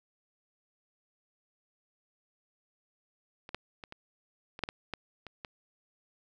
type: clicks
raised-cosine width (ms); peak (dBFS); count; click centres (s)
0.3; -29 / -19 / -27 / -28 / -27 / -13 / -21 / -19 / -28 / -24; 10; 3.491 / 3.546 / 3.838 / 3.924 / 4.591 / 4.637 / 4.689 / 4.937 / 5.267 / 5.448
effects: none